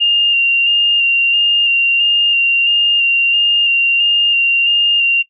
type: tone with vibrato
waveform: sine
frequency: 2794 Hz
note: F7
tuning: in tune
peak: -9 dBFS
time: 0-5.23 s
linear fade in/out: 20 ms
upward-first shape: square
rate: 1.5 Hz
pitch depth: 17 cents each way
effects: noise-tail reverb RT60 0.1 s tail -19 dB re dry